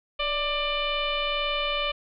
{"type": "tone with frequency modulation", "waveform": "sine", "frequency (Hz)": 1779, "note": "A6", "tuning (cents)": 19, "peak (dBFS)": -24, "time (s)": [0.19, 1.92], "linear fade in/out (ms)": 10, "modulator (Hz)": 600, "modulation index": 2.7, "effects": []}